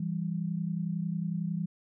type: tone pair together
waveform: sine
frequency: 166.18 / 197.2 Hz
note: E3 / G3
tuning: +14 / +11 cents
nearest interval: minor third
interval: 297 cents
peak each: -31 / -34 dBFS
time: 0-1.66 s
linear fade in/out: 5 ms
effects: none